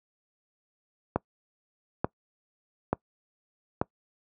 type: click train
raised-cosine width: 1 ms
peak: -10 dBFS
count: 4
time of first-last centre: 1.16-3.815 s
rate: 1.13 Hz
effects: noise-tail reverb RT60 0.1 s tail -24 dB re dry + high-pass 80 Hz 12 dB/octave